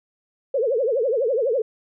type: tone with vibrato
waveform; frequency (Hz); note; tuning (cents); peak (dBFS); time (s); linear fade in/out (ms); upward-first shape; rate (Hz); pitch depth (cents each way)
sine; 493.7; B4; -1; -18; 0.54-1.62; 5; triangle; 12; 290
effects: none